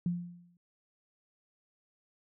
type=tone with exponential decay; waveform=sine; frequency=174.61 Hz; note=F3; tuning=in tune; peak=-26 dBFS; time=0.06-0.57 s; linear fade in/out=2 ms; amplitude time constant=110 ms; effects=none